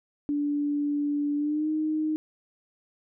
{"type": "tone with pitch glide", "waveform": "sine", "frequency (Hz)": [290.7, 309.8], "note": ["D4", "D#4"], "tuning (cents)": [-18, -7], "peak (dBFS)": -24, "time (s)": [0.29, 2.16], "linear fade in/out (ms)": 0, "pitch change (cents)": 111, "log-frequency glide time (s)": [1.36, 1.69], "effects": []}